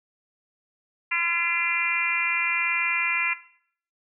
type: harmonic tone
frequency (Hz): 341.1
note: F4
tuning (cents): -41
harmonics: 3 / 4 / 5 / 6 / 7 / 8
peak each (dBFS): -33 / -32 / -32 / -26 / -26 / -30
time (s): 1.11-3.34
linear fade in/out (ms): 10
effects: noise-tail reverb RT60 0.6 s tail -17 dB re dry